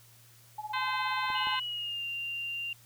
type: tone with tremolo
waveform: sine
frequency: 851 Hz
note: G#5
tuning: 42 cents sharp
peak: -33 dBFS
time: 0.58-1.57 s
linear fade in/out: 5 ms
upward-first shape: sine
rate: 17 Hz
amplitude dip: 85%
type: harmonic tone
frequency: 515 Hz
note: C5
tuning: 28 cents flat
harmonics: 2 / 3 / 4 / 5 / 6 / 7 / 8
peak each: -32 / -36 / -38 / -40 / -42 / -43 / -44 dBFS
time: 0.73-1.6 s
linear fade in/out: 10 ms
type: clicks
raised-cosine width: 2 ms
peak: -35 dBFS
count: 2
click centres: 1.302 / 1.471 s
type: tone with pitch glide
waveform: sine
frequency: 2930 to 2782 Hz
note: F#7 to F7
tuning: -18 to -7 cents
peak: -33 dBFS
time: 1.35-2.73 s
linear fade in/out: 2 ms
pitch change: -89 cents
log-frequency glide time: 1.62-2.05 s
effects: added 117 Hz sine -59 dBFS peak until 2.85 s + white hiss -59 dBFS RMS until 2.85 s